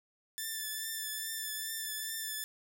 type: tone with vibrato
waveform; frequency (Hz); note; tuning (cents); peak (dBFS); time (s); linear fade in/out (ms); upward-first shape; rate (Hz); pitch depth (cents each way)
5% pulse; 1760; A6; 0; -26; 0.38-2.44; 0; triangle; 2.4; 31
effects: none